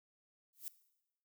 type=noise with exponential growth; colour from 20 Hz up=violet; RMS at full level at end=-40 dBFS; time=0.53-0.68 s; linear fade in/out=0 ms; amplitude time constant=32 ms; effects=noise-tail reverb RT60 0.9 s tail -17 dB re dry